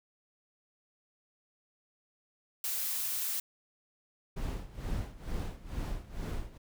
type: noise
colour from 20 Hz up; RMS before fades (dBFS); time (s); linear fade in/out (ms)
blue; -34; 2.64-3.4; 2
type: noise with tremolo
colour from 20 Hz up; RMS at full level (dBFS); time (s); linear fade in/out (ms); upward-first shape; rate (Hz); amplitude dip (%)
brown; -34; 4.36-6.58; 10; sine; 2.2; 85
effects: none